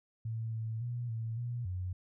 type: tone with pitch steps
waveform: sine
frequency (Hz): 112.8 / 111.7 / 120.6 / 113 / 120.3 / 91.4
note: A2 / A2 / B2 / A2 / B2 / F#2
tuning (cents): +44 / +27 / -41 / +47 / -45 / -21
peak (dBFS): -34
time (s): 0.25-1.93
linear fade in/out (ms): 5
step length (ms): 280
effects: none